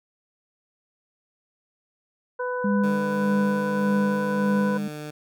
harmonic tone, 498 Hz, B4, 14 cents sharp, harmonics 1 / 2 / 3, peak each -27 / -31 / -33 dBFS, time 2.39-4.78 s, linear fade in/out 10 ms
sine tone with tremolo, 203 Hz, G#3, 39 cents flat, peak -19 dBFS, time 2.64-4.88 s, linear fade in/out 5 ms, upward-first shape sine, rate 1.7 Hz, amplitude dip 55%
15% pulse tone, 150.5 Hz, D3, 43 cents sharp, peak -27 dBFS, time 2.83-5.11 s, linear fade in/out 10 ms
effects none

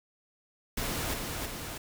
pink noise with echo, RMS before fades -33 dBFS, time 0.77-1.14 s, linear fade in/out 5 ms, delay 320 ms, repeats 2, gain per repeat -3 dB, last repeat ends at 1.78 s, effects none

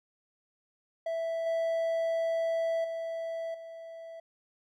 triangle tone with level steps, 659.3 Hz, E5, in tune, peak -28 / -25 / -31 / -40 dBFS, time 1.06-4.2 s, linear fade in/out 5 ms, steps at 1.46 / 2.84 / 3.54 s, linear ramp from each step 5 ms, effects none

